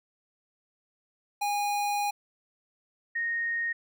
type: tone pair in turn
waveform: square / sine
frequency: 820 / 1858.5 Hz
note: G#5 / A#6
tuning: -22 / -6 cents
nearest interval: octave + major second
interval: 1416 cents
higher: second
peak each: -27 dBFS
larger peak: neither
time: 1.41-2.11 / 3.15-3.73 s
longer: first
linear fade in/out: 10 ms
effects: none